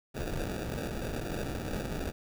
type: noise with sample-and-hold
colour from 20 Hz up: pink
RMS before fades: -35 dBFS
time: 0.14-2.12 s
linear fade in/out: 20 ms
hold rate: 1050 Hz
effects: none